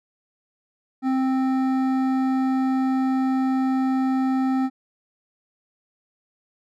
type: tone with hard clipping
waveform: triangle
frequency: 262.5 Hz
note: C4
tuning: 6 cents sharp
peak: -21 dBFS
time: 1.02-4.7 s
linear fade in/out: 50 ms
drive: 15 dB
effects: none